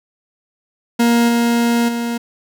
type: tone with level steps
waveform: 40% pulse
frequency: 235.2 Hz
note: A#3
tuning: 16 cents sharp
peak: -10 / -12 / -18 dBFS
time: 0.99-2.18 s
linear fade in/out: 10 ms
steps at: 1.28 / 1.88 s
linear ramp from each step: 10 ms
effects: none